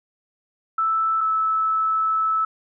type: tone pair in turn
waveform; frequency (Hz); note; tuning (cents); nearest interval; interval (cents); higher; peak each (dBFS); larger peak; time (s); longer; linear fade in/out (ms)
sine; 1318 / 1306.6; E6 / E6; -1 / -16; unison; 15; first; -18; neither; 0.78-1.21 / 1.21-2.45; second; 5
effects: none